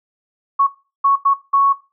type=tone bursts at uneven times; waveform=sine; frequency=1108.7 Hz; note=C#6; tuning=in tune; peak=-10 dBFS; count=4; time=0.59-0.67 / 1.04-1.16 / 1.25-1.34 / 1.53-1.73 s; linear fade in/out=10 ms; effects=noise-tail reverb RT60 0.3 s tail -17 dB re dry